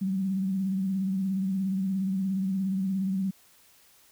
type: tone with vibrato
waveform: sine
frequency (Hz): 191.3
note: G3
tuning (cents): -42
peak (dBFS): -25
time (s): 0.01-3.31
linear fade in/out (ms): 10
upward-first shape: triangle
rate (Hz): 17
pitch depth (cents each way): 62
effects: white hiss -59 dBFS RMS until 4.11 s

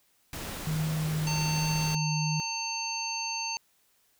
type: noise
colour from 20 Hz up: pink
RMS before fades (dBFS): -38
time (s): 0.33-1.95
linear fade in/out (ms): 2
type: tone with vibrato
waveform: sine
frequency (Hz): 155.56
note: D#3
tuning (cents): 0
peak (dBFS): -27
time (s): 0.67-2.4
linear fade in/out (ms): 0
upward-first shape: triangle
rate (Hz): 1.2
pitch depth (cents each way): 13
type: harmonic tone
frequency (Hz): 900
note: A5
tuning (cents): +39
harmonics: 1 / 3 / 5 / 7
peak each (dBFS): -36 / -36 / -36 / -36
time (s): 1.27-3.57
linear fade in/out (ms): 0
effects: white hiss -68 dBFS RMS until 4.19 s

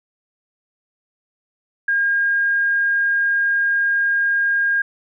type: tone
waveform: sine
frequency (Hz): 1618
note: G#6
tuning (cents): -46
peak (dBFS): -15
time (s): 1.88-4.82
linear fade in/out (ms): 5
effects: none

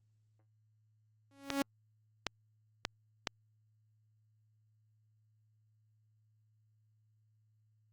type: tone with exponential growth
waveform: sawtooth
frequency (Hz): 277.2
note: C#4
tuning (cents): 0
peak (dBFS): -24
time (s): 1.31-1.62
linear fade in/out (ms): 2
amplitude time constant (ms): 66
type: clicks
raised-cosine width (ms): 0.2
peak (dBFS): -15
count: 4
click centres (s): 1.503 / 2.267 / 2.851 / 3.272
effects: added 108 Hz sine -69 dBFS peak until 7.92 s + Opus 24 kbps

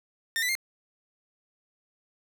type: tone with pitch steps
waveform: sawtooth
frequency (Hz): 1817 / 1984 / 2113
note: A#6 / B6 / C7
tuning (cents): -45 / +7 / +16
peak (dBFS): -22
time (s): 0.36-0.552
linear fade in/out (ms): 0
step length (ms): 64
effects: none

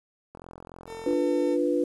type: click train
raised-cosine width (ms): 1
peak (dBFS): -29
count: 35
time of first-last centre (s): 0.35-1.132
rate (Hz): 43.5
type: tone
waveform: 30% pulse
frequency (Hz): 450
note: A4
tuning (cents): +39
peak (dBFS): -35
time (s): 0.86-1.58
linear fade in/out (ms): 50
type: chord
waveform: sine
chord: B diminished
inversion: first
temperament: equal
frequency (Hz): 293.7 / 349.2 / 493.9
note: D4 / F4 / B4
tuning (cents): 0 / 0 / 0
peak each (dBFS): -26 / -27 / -26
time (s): 1.06-1.84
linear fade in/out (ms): 5
effects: resampled to 24000 Hz + 9-bit

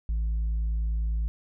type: tone with tanh clipping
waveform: sine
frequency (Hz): 55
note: A1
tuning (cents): 0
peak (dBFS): -25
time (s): 0.09-1.28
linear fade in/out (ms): 0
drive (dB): 2
effects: none

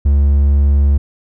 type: tone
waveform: triangle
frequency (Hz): 70.7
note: C#2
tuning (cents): +35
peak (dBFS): -6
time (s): 0.05-0.98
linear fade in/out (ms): 10
effects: none

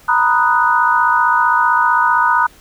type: chord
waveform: sine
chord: B major seventh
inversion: third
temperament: equal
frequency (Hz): 932.3 / 987.8 / 1244.5 / 1480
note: A#5 / B5 / D#6 / F#6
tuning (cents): 0 / 0 / 0 / 0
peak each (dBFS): -16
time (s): 0.08-2.47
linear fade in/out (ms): 10
effects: pink hiss -46 dBFS RMS until 2.6 s

